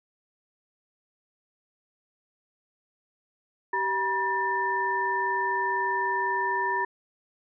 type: tone cluster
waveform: sine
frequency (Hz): 387 / 962 / 1786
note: G4 / B5 / A6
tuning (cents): -22 / -46 / +25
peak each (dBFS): -33 / -26 / -29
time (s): 3.73-6.85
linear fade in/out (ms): 5
effects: none